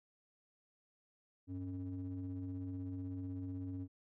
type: ring-modulated tone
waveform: triangle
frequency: 89 Hz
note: F2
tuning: 33 cents sharp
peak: -35 dBFS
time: 1.47-3.88 s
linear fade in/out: 50 ms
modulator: 186 Hz
effects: none